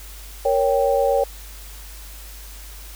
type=chord; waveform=sine; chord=G diminished; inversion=first; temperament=equal; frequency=466.2 / 554.4 / 784 Hz; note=Bb4 / Db5 / G5; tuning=0 / 0 / 0 cents; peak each=-21 / -18 / -22 dBFS; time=0.45-1.24 s; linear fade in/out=5 ms; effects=added 50 Hz sine -37 dBFS peak until 2.95 s + white hiss -42 dBFS RMS until 2.95 s